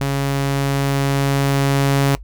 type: tone with level ramp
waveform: sawtooth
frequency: 138.59 Hz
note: C#3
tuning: in tune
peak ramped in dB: -14 to -9 dBFS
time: 0.01-2.15 s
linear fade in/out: 0 ms
effects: noise-tail reverb RT60 0.1 s tail -20 dB re dry + added 50 Hz sine -33 dBFS peak until 2.23 s